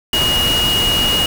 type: tone in noise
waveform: sine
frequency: 2879 Hz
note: F#7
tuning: 48 cents flat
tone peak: -14 dBFS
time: 0.13-1.26 s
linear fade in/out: 2 ms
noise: pink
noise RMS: -20 dBFS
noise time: 0.13-1.26 s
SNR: +3 dB
effects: none